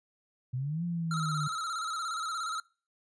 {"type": "exponential two-way sweep", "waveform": "sine", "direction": "up then down", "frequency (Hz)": [122.2, 174.61, 147.3], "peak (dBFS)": -30, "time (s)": [0.53, 1.48], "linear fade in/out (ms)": 10, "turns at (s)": 0.84}
{"type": "tone with vibrato", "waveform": "square", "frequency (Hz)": 1324, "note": "E6", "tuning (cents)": 7, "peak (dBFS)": -33, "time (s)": [1.11, 2.6], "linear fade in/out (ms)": 2, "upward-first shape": "square", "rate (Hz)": 17, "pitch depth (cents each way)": 64}
{"effects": ["noise-tail reverb RT60 0.4 s tail -25 dB re dry", "resampled to 22050 Hz"]}